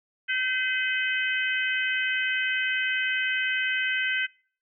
harmonic tone with a mistuned harmonic, 510 Hz, C5, 44 cents flat, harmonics 3 / 4 / 5 / 6, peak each -27 / -29 / -31 / -33 dBFS, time 0.28-4.27 s, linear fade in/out 20 ms, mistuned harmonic 3, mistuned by +17 cents, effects noise-tail reverb RT60 0.5 s tail -26 dB re dry

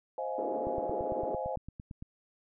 sine chord, F minor seventh, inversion second, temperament just, 523.8 / 628.6 / 698.5 / 838.1 Hz, C5 / Eb5 / F5 / Ab5, +2 / +18 / 0 / +16 cents, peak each -36 / -39 / -40 / -38 dBFS, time 0.18-1.56 s, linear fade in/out 2 ms
white band-pass noise, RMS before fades -38 dBFS, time 0.38-1.35 s, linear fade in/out 5 ms, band 280 to 510 Hz, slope 24 dB/octave
click train, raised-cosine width 5 ms, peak -30 dBFS, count 13, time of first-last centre 0.67-2.024 s, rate 8.86 Hz
effects none

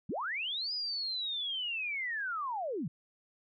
sine linear two-way sweep, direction up then down, 127.2 to 5000 to 127.2 Hz, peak -33 dBFS, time 0.09-2.88 s, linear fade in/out 5 ms, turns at 0.73 s, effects none

